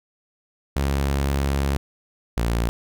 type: tone pair in turn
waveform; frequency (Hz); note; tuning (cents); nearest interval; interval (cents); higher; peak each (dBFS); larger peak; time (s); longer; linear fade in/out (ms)
sawtooth; 69.3 / 57.9; C#2 / A#1; 0 / -11; minor third; 311; first; -16; neither; 0.76-1.77 / 2.37-2.69; first; 0
effects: none